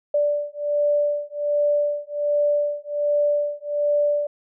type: beating tone pair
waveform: sine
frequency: 585 / 586.3 Hz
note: D5 / D5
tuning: -7 / -3 cents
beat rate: 1.3 Hz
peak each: -22 dBFS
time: 0.14-4.27 s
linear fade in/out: 5 ms
effects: none